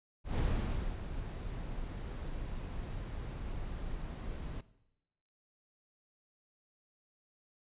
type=noise with ADSR envelope; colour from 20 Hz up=brown; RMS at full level=-30 dBFS; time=0.24-4.61 s; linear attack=140 ms; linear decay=580 ms; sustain=-10 dB; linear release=6 ms; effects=noise-tail reverb RT60 0.9 s tail -18 dB re dry + resampled to 8000 Hz